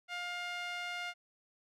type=tone with band-pass filter; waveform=sawtooth; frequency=707 Hz; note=F5; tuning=21 cents sharp; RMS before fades=-40 dBFS; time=0.08-1.14 s; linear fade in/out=50 ms; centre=2200 Hz; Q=1.4; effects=none